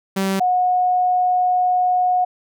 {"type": "tone pair in turn", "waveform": ["sawtooth", "sine"], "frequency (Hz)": [193.2, 727.8], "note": ["G3", "F#5"], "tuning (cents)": [-25, -29], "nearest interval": "octave + major seventh", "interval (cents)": 2296, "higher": "second", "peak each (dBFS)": -14, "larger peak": "neither", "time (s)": [[0.16, 0.4], [0.4, 2.25]], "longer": "second", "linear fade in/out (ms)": 10, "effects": []}